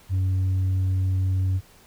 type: tone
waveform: sine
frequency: 93.9 Hz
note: F#2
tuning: 26 cents sharp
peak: -17 dBFS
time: 0.09-1.61 s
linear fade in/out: 50 ms
effects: tanh soft clip ceiling -19 dBFS + pink hiss -53 dBFS RMS until 1.86 s